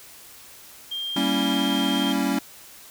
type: tone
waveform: sine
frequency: 3195 Hz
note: G7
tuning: 32 cents sharp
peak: -27 dBFS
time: 0.91-2.13 s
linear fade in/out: 10 ms
type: chord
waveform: square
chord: G diminished seventh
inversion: none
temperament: equal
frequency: 196 / 233.1 / 277.2 / 329.6 Hz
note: G3 / Bb3 / Db4 / Fb4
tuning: 0 / 0 / 0 / 0 cents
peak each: -28 / -29 / -25 / -31 dBFS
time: 1.16-2.39 s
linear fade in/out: 5 ms
effects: white hiss -46 dBFS RMS until 2.9 s